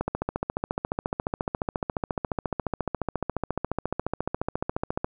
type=click train; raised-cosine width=1 ms; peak=-12 dBFS; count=73; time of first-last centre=0.01-5.045 s; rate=14.3 Hz; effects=none